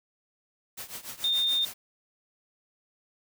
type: noise with tremolo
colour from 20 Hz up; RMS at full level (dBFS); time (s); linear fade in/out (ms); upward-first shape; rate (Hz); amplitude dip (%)
white; -37; 0.77-1.74; 10; triangle; 6.9; 90
type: tone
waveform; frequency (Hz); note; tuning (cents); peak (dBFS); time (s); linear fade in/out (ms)
sine; 3642; A#7; -41; -23; 1.24-1.65; 2
effects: none